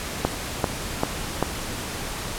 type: click train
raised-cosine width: 1 ms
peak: -5 dBFS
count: 4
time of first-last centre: 0.25-1.426 s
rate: 2.55 Hz
effects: pink hiss -31 dBFS RMS until 2.38 s + low-pass 12000 Hz 12 dB/octave